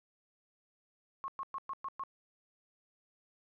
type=tone bursts; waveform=sine; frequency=1086 Hz; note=C#6; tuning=36 cents flat; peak=-36 dBFS; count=6; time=1.24-2.036 s; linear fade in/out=0 ms; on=41 ms; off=110 ms; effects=none